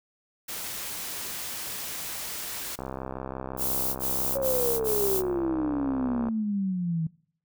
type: noise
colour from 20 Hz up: white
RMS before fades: -35 dBFS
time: 0.48-2.76 s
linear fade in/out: 10 ms
type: click train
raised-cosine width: 1 ms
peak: -20 dBFS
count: 231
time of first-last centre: 2.79-6.285 s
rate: 65.8 Hz
type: noise bursts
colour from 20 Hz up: violet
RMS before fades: -28 dBFS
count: 4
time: 3.57-5.226 s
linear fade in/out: 50 ms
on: 390 ms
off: 32 ms
type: exponential sweep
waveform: sine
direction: down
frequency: 554.4 to 158.1 Hz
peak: -25 dBFS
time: 4.35-7.07 s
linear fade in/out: 5 ms
effects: noise-tail reverb RT60 0.6 s tail -22 dB re dry